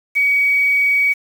sine tone with quantisation, 2261 Hz, C#7, 34 cents sharp, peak -12 dBFS, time 0.15-1.14 s, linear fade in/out 20 ms, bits 6, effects none

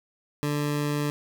20% pulse tone, 146.83 Hz, D3, in tune, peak -20 dBFS, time 0.43-1.1 s, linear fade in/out 0 ms, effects 10-bit

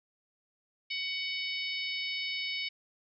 harmonic tone, 747 Hz, F#5, 16 cents sharp, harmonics 3 / 4 / 5 / 6 / 7, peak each -36 / -38 / -40 / -42 / -43 dBFS, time 0.9-2.69 s, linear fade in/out 10 ms, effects none

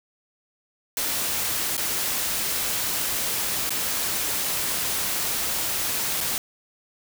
white noise with dropouts, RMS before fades -26 dBFS, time 0.97-6.38 s, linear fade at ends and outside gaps 1 ms, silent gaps 1.768-1.778 / 3.694-3.705 / 6.206-6.21 s, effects none

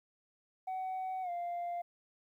sine tone with pitch glide, 751 to 696.7 Hz, F#5 to F5, +26 to -4 cents, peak -33 dBFS, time 0.67-1.82 s, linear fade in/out 10 ms, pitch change -130 cents, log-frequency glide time 1.22-1.3 s, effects tanh soft clip ceiling -34 dBFS + 12-bit

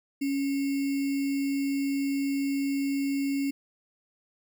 sine tone with sample-and-hold, 277.2 Hz, C#4, in tune, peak -25 dBFS, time 0.21-3.51 s, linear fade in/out 10 ms, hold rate 2450 Hz, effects none

